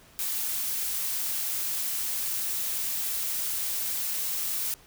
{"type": "noise", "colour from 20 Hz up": "blue", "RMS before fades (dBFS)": -30, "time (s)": [0.19, 4.74], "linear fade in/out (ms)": 0, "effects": ["pink hiss -55 dBFS RMS until 4.86 s"]}